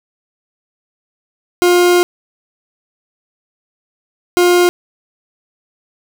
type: tone bursts at uneven times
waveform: 40% pulse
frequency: 354.2 Hz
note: F4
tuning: 24 cents sharp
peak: -7 dBFS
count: 2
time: 1.62-2.03 / 4.37-4.69 s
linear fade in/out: 0 ms
effects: none